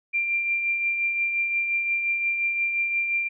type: tone with tremolo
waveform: sine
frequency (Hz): 2375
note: D7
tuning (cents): +19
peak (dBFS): -20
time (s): 0.13-3.29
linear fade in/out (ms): 20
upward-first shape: triangle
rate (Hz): 5.7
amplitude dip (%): 45
effects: none